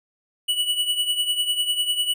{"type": "tone with tremolo", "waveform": "square", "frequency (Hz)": 2946, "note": "F#7", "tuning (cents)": -8, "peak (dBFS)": -18, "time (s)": [0.48, 2.14], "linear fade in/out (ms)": 10, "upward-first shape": "triangle", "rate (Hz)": 10, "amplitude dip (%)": 75, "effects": []}